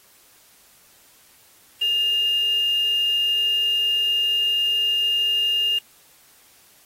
sine tone with quantisation, 2824 Hz, F7, 19 cents sharp, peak -18 dBFS, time 1.81-5.79 s, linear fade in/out 10 ms, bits 6, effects white hiss -54 dBFS RMS until 6.85 s + AAC 48 kbps

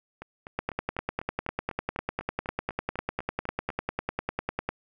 two click trains, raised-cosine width 0.5 ms, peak -13 / -24 dBFS, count 42 / 15, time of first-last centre 0.59-4.69 / 0.22-3.703 s, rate 10 / 4.02 Hz, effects none

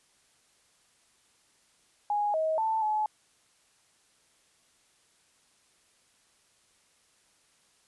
sine tone with pitch steps, 828 / 634 / 885 / 855 Hz, G#5 / D#5 / A5 / A5, -5 / +32 / +10 / -50 cents, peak -25 dBFS, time 2.1-3.06 s, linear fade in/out 2 ms, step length 240 ms, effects white hiss -66 dBFS RMS until 7.87 s + resampled to 24000 Hz

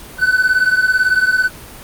triangle beating tone pair, 1501 / 1519 Hz, F#6 / F#6, +24 / +45 cents, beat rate 18 Hz, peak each -11 / -14 dBFS, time 0.18-1.5 s, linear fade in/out 50 ms, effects pink hiss -35 dBFS RMS until 1.83 s + Opus 32 kbps

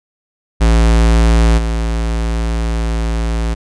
square tone with level steps, 56.3 Hz, A1, 40 cents sharp, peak -8 / -15 dBFS, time 0.6-3.55 s, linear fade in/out 20 ms, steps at 1.57 s, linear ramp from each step 20 ms, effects resampled to 22050 Hz

